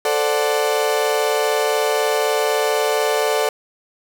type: chord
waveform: 35% pulse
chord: D dominant seventh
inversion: second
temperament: equal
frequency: 440 / 523.3 / 587.3 / 740 Hz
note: A4 / C5 / D5 / F#5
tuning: 0 / 0 / 0 / 0 cents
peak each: -18 / -24 / -20 / -23 dBFS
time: 0.05-3.49 s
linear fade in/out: 2 ms
effects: none